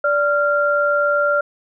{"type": "tone pair together", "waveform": "sine", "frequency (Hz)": [582.7, 1386], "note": ["D5", "F6"], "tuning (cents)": [-14, -14], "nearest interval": "octave + minor third", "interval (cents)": 1500, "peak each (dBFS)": -17, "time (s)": [0.04, 1.41], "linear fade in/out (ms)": 5, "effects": []}